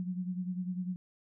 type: beating tone pair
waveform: sine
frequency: 180.3 / 190.3 Hz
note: F#3 / F#3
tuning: -45 / +49 cents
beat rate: 10 Hz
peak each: -34 / -40 dBFS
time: 0-0.96 s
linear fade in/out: 0 ms
effects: none